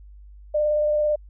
sine tone with vibrato, 600 Hz, D5, 37 cents sharp, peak -18 dBFS, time 0.54-1.16 s, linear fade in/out 10 ms, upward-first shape square, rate 18 Hz, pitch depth 12 cents each way, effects added 50 Hz sine -42 dBFS peak until 1.29 s

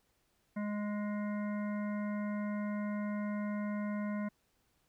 harmonic tone with a mistuned harmonic, 207.7 Hz, G#3, in tune, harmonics 1 / 3 / 5 / 7 / 9 / 10, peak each -34 / -44 / -48 / -51 / -53 / -54 dBFS, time 0.56-4.29 s, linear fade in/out 10 ms, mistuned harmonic 10, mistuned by +24 cents, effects pink hiss -75 dBFS RMS until 4.88 s

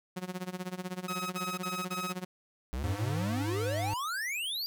sawtooth tone with tremolo, 182.6 Hz, F#3, 23 cents flat, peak -29 dBFS, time 0.16-2.25 s, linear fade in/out 10 ms, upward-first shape sine, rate 16 Hz, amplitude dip 90%
sawtooth tone bursts, 1273 Hz, D#6, 39 cents sharp, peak -31 dBFS, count 4, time 1.08-2.125 s, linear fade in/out 5 ms, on 220 ms, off 55 ms
square exponential sweep, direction up, 59.1 to 4848 Hz, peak -33 dBFS, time 2.73-4.66 s, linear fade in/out 0 ms
square tone with vibrato, 102.5 Hz, G#2, 22 cents flat, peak -33 dBFS, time 2.83-3.94 s, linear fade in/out 5 ms, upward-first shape square, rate 17 Hz, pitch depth 10 cents each way
effects none

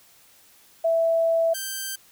sine / 5% pulse tone pair in turn, 660 / 1564.8 Hz, E5 / G6, +2 / -4 cents, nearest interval octave + minor third, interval 1494 cents, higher second, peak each -18 dBFS, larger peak neither, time 0.84-1.54 / 1.54-1.96 s, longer first, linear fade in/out 10 ms, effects white hiss -55 dBFS RMS until 2.11 s

